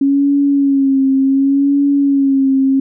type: tone with vibrato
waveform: sine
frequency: 275.2 Hz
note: C#4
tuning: 12 cents flat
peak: -9 dBFS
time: 0.01-2.8 s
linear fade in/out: 5 ms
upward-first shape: sine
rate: 0.68 Hz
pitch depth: 46 cents each way
effects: none